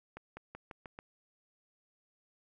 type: accelerating click train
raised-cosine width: 0.5 ms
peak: -30 dBFS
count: 6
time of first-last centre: 0.17-0.989 s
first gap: 200 ms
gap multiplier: 0.9
effects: none